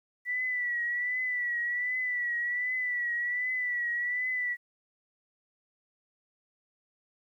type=tone with vibrato; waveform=sine; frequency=1959 Hz; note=B6; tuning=15 cents flat; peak=-28 dBFS; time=0.25-4.57 s; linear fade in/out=50 ms; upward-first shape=triangle; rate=1.3 Hz; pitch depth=59 cents each way; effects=11-bit